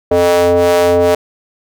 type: ring-modulated tone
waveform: square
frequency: 87.31 Hz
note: F2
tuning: in tune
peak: -6 dBFS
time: 0.11-1.15 s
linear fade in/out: 5 ms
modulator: 525 Hz
effects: none